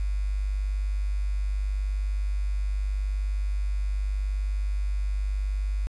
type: tone with quantisation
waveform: sine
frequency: 49.59 Hz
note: G1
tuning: 21 cents sharp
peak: -24 dBFS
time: 0-5.87 s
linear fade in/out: 0 ms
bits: 8
effects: resampled to 24000 Hz